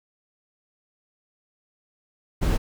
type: noise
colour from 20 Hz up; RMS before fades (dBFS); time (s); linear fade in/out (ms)
brown; -21; 2.41-2.58; 20
effects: none